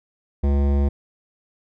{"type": "tone with hard clipping", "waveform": "sine", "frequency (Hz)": 70.4, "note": "C#2", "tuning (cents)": 27, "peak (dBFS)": -18, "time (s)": [0.43, 0.89], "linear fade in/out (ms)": 10, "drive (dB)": 16, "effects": []}